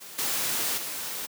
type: noise with level steps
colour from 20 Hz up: white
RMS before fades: -43 / -28 / -34 dBFS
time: 0-1.27 s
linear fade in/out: 20 ms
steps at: 0.18 / 0.77 s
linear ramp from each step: 10 ms
effects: high-pass 150 Hz 12 dB/octave